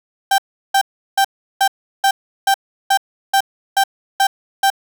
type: tone bursts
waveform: 35% pulse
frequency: 784 Hz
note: G5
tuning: in tune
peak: -9 dBFS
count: 11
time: 0.31-4.702 s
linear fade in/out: 5 ms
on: 72 ms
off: 360 ms
effects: none